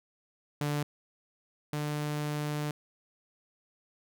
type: tone pair in turn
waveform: sawtooth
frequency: 146.83 / 148.88 Hz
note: D3 / D3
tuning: 0 / +24 cents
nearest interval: unison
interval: 24 cents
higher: second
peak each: -25 / -27 dBFS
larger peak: first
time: 0.61-0.83 / 1.73-2.71 s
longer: second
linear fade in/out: 2 ms
effects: none